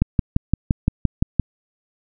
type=click train; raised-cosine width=5 ms; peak=-3 dBFS; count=9; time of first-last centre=0.02-1.397 s; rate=5.81 Hz; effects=none